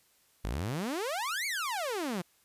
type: exponential two-way sweep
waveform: sawtooth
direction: up then down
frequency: 45.21 to 2309 to 165.2 Hz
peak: -28 dBFS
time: 0.44-2.22 s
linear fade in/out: 10 ms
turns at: 1.46 s
effects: white hiss -67 dBFS RMS until 2.44 s + resampled to 32000 Hz